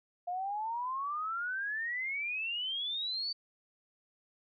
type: exponential sweep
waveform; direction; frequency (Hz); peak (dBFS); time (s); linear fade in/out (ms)
sine; up; 698.5 to 4604; -33; 0.27-3.33; 10
effects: none